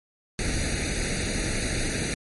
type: noise with comb filter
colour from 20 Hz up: pink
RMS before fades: -27 dBFS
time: 0.39-2.14 s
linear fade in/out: 0 ms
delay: 0.47 ms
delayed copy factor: +0.95
effects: MP3 48 kbps